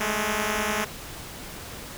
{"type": "beating tone pair", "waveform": "5% pulse", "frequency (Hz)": [207.7, 217.7], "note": ["G#3", "A3"], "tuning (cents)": [0, -18], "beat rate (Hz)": 10, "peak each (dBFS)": -16, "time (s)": [0, 0.85], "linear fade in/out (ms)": 10, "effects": ["pink hiss -39 dBFS RMS until 1.97 s"]}